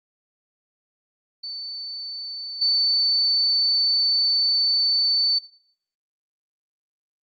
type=tone with level steps; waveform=sine; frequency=4516 Hz; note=C#8; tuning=31 cents sharp; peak=-30 / -17 dBFS; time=1.43-5.39 s; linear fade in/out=10 ms; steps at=2.61 s; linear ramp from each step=10 ms; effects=noise-tail reverb RT60 0.6 s tail -21 dB re dry + Opus 48 kbps